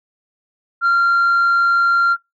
sine tone, 1383 Hz, F6, 17 cents flat, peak -9 dBFS, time 0.81-2.17 s, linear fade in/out 50 ms, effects noise-tail reverb RT60 0.2 s tail -24 dB re dry + tanh soft clip ceiling -10 dBFS

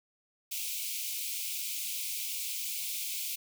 white high-pass noise, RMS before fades -36 dBFS, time 0.51-3.36 s, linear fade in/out 10 ms, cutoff 2200 Hz, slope 96 dB/octave, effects none

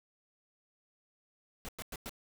pink noise bursts, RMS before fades -42 dBFS, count 4, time 1.65-2.094 s, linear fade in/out 0 ms, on 36 ms, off 100 ms, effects none

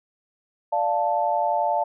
sine chord, D minor, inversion none, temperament equal, 587.3 / 698.5 / 880 Hz, D5 / F5 / A5, 0 / 0 / 0 cents, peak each -26 / -24 / -23 dBFS, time 0.72-1.84 s, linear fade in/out 10 ms, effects none

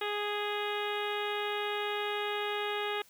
harmonic tone, 414.5 Hz, G#4, 3 cents flat, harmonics 1 / 2 / 3 / 4 / 5 / 6 / 7 / 8 / 9, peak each -35 / -38 / -40 / -41 / -42 / -43 / -43 / -44 / -45 dBFS, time 0.01-3.02 s, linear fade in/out 5 ms, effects white hiss -61 dBFS RMS until 3.09 s

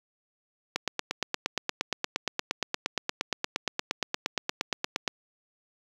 click train, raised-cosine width 0.2 ms, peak -9 dBFS, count 38, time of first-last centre 0.76-5.077 s, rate 8.57 Hz, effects high-pass 150 Hz 12 dB/octave + 7-bit

